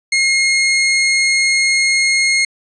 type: tone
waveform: sawtooth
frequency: 2148 Hz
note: C7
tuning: 45 cents sharp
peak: -8 dBFS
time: 0.12-2.45 s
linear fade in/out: 5 ms
effects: resampled to 22050 Hz + 8-bit